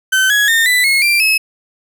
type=tone with pitch steps; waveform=35% pulse; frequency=1534 / 1672.8 / 1824.2 / 1989.4 / 2169 / 2366 / 2580 Hz; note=G6 / G#6 / A#6 / B6 / C#7 / D7 / E7; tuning=-38 / +12 / -38 / +12 / -38 / +12 / -38 cents; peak=-8 dBFS; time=0.12-1.38 s; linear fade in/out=10 ms; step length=180 ms; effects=none